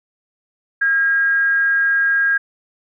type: tone with frequency modulation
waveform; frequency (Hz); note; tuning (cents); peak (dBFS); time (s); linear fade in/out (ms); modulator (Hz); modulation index
sine; 1624; G#6; -39; -13; 0.81-2.38; 10; 284; 0.21
effects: none